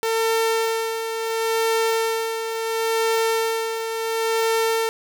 sawtooth tone with tremolo, 450.8 Hz, A4, 42 cents sharp, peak -14 dBFS, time 0.03-4.89 s, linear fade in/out 0 ms, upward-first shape sine, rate 0.72 Hz, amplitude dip 55%, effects none

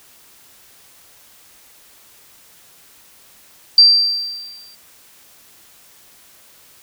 sine tone with exponential decay, 4699 Hz, D8, in tune, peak -3 dBFS, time 3.78-4.75 s, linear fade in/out 2 ms, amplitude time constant 210 ms, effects white hiss -48 dBFS RMS until 6.82 s

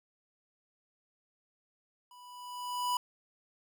square tone with level ramp, 986 Hz, B5, 3 cents flat, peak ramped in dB -54 to -28 dBFS, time 2.11-2.97 s, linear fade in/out 2 ms, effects none

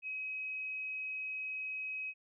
sine tone, 2541 Hz, D#7, 36 cents sharp, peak -37 dBFS, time 0.02-2.14 s, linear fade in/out 50 ms, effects none

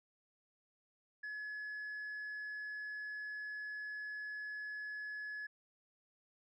sine tone, 1700 Hz, G#6, 40 cents sharp, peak -39 dBFS, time 1.23-5.47 s, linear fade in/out 10 ms, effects tanh soft clip ceiling -40 dBFS

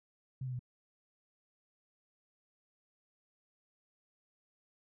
sine tone with pitch steps, 130.81 / 127.23 / 123.75 Hz, C3 / C3 / B2, 0 / -48 / +4 cents, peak -36 dBFS, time 0.41-0.593 s, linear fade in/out 5 ms, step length 61 ms, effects none

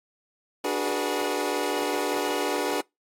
25% pulse chord, G# half-diminished seventh, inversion second, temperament equal with one note detuned, 293.7 / 370 / 415.3 / 484.8 Hz, D4 / F#4 / G#4 / B4, 0 / 0 / 0 / -32 cents, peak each -27 dBFS, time 0.64-2.81 s, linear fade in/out 5 ms, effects noise-tail reverb RT60 0.2 s tail -26 dB re dry + AAC 48 kbps

